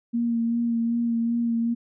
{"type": "tone with vibrato", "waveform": "sine", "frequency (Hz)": 233.1, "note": "A#3", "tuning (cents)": 0, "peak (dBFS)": -21, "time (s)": [0.13, 1.75], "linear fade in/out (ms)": 20, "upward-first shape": "sine", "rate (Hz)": 2.6, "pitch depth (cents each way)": 21, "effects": []}